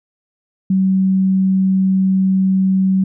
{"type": "tone", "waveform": "sine", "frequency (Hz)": 190, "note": "F#3", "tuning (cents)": 46, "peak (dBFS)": -11, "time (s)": [0.7, 3.04], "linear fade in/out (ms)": 5, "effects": []}